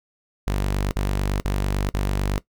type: tone bursts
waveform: sawtooth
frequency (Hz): 49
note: G1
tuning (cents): 0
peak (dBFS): -17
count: 4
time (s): 0.47-2.38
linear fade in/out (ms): 0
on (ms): 440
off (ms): 50
effects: noise-tail reverb RT60 0.1 s tail -18 dB re dry